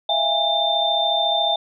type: tone cluster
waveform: sine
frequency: 652 / 686 / 817 / 3584 Hz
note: E5 / F5 / G#5 / A7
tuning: -19 / -31 / -29 / +31 cents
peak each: -25 / -25 / -23 / -20 dBFS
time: 0.09-1.56 s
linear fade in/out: 5 ms
effects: none